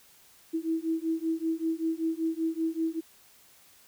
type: beating tone pair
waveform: sine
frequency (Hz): 322.3 / 327.5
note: E4 / E4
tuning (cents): -39 / -11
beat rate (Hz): 5.2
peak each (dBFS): -30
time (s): 0.53-3.01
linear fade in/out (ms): 20
effects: white hiss -58 dBFS RMS until 3.87 s